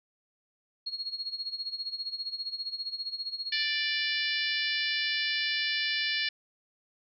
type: tone with tremolo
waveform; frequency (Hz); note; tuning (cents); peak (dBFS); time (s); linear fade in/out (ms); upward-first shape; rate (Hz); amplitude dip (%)
sine; 4300; C8; +47; -30; 0.86-3.65; 10; sine; 15; 80
type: harmonic tone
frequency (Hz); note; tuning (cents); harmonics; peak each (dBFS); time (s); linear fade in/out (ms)
587.3; D5; 0; 3 / 4 / 5 / 6 / 7 / 8 / 9; -33 / -34 / -35 / -36 / -36 / -37 / -38; 3.52-6.29; 5
effects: none